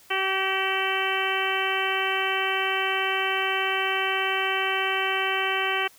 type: harmonic tone with a mistuned harmonic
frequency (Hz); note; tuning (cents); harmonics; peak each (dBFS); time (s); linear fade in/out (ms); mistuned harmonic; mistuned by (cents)
383.1; G4; -40; 1 / 2 / 3 / 4 / 5 / 6 / 7 / 8; -31 / -31 / -31 / -31 / -31 / -31 / -31 / -31; 0.1-5.88; 10; 4; +16
effects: white hiss -54 dBFS RMS until 5.98 s